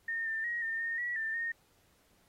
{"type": "tone with pitch steps", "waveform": "sine", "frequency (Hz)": [1828, 1791, 1892, 1811, 1837, 1932, 1786, 1844], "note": ["A#6", "A6", "A#6", "A6", "A#6", "B6", "A6", "A#6"], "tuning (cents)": [-34, 30, 25, 49, -26, -39, 25, -19], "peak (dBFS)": -32, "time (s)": [0.08, 1.52], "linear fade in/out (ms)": 5, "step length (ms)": 180, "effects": ["pink hiss -69 dBFS RMS until 2.28 s", "AAC 48 kbps"]}